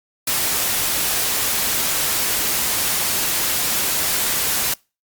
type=noise; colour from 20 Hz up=white; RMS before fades=-20 dBFS; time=0.27-4.74 s; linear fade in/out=5 ms; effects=noise-tail reverb RT60 0.3 s tail -26 dB re dry + Opus 48 kbps